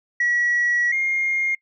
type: tone pair in turn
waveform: sine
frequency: 1927 / 2129 Hz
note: B6 / C7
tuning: -43 / +30 cents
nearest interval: major second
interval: 173 cents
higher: second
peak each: -16 / -18 dBFS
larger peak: first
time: 0.2-0.92 / 0.92-1.55 s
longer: first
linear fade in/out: 5 ms
effects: noise-tail reverb RT60 0.1 s tail -24 dB re dry + tanh soft clip ceiling -14 dBFS